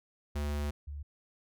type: tone pair in turn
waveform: square / sine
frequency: 73.2 / 72.32 Hz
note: D2 / D2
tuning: -5 / -26 cents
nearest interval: unison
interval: 21 cents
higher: first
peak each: -32 / -38 dBFS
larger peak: first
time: 0.35-0.71 / 0.87-1.03 s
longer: first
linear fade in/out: 10 ms
effects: none